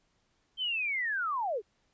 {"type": "linear sweep", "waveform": "sine", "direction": "down", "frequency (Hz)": [3154, 367.8], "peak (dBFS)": -29, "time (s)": [0.57, 1.62], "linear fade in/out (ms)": 50, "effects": ["pink hiss -73 dBFS RMS until 1.93 s", "resampled to 16000 Hz"]}